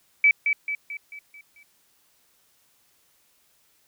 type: tone with echo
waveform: sine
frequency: 2300 Hz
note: D7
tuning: 37 cents flat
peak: -13 dBFS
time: 0.24-0.31 s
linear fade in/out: 2 ms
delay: 220 ms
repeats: 6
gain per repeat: -6 dB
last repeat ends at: 1.63 s
effects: white hiss -64 dBFS RMS until 3.87 s